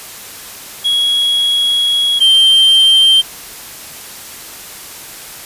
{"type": "tone pair in turn", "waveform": "triangle", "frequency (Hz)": [3322, 3147], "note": ["G#7", "G7"], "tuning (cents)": [0, 6], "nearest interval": "minor second", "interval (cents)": 94, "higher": "first", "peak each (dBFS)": [-9, -4], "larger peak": "second", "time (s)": [[0.84, 2.2], [2.2, 3.22]], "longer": "first", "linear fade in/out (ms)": 20, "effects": ["white hiss -31 dBFS RMS until 5.45 s", "resampled to 32000 Hz"]}